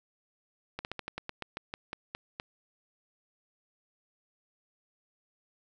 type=slowing click train; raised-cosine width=0.3 ms; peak=-20 dBFS; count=13; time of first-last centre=0.79-2.399 s; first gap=59 ms; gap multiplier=1.14; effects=none